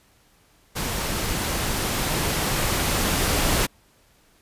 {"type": "noise with level ramp", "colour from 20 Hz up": "pink", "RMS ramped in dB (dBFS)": [-27, -21], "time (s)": [0.75, 3.67], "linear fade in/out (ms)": 20, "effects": ["pink hiss -59 dBFS RMS until 4.41 s", "resampled to 32000 Hz"]}